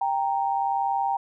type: tone pair together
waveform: sine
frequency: 789.3 / 930 Hz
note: G5 / A#5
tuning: +12 / -4 cents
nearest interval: minor third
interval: 284 cents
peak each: -24 / -26 dBFS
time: 0.01-1.17 s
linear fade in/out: 5 ms
effects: none